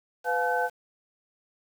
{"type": "tone cluster", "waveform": "sine", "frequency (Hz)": [499.1, 706, 855, 1521], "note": ["B4", "F5", "A5", "F#6"], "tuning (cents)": [18, 19, -50, 47], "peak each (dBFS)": -29, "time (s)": [0.24, 0.7], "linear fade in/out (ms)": 50, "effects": ["8-bit"]}